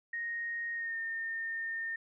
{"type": "tone with pitch glide", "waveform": "sine", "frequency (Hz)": [1864.7, 1821.1], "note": ["A#6", "A#6"], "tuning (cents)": [0, -41], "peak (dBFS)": -34, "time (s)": [0.13, 1.96], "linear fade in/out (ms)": 5, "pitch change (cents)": -41, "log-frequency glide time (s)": [0.74, 0.98], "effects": []}